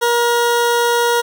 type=tone; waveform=20% pulse; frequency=474.8 Hz; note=A#4; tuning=32 cents sharp; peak=-8 dBFS; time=0.01-1.22 s; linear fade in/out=20 ms; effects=none